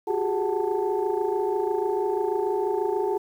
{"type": "tone cluster", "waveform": "sine", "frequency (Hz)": [361.9, 389.9, 416.1, 744, 884], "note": ["F#4", "G4", "G#4", "F#5", "A5"], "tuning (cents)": [-38, -9, 3, 9, 8], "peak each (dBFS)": [-28, -28, -26, -35, -30], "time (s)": [0.07, 3.18], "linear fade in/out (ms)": 10, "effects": ["tanh soft clip ceiling -13 dBFS", "9-bit"]}